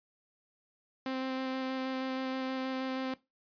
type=tone with vibrato; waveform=sawtooth; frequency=261.8 Hz; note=C4; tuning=1 cent sharp; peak=-29 dBFS; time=1.06-3.14 s; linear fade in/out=2 ms; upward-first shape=square; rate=6.3 Hz; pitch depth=8 cents each way; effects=noise-tail reverb RT60 0.2 s tail -17 dB re dry + resampled to 11025 Hz